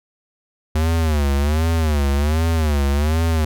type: tone with vibrato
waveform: square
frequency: 75.9 Hz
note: D#2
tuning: 42 cents flat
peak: -16 dBFS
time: 0.75-3.45 s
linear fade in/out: 5 ms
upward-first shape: sine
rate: 1.3 Hz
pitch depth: 150 cents each way
effects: none